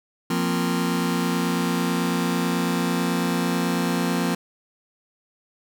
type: chord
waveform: sawtooth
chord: F suspended fourth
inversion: none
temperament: just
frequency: 174.61 / 232.8 / 261.9 Hz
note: F3 / Bb3 / C4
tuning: 0 / -2 / +2 cents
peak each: -20 / -22 / -22 dBFS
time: 0.3-4.35 s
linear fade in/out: 5 ms
effects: none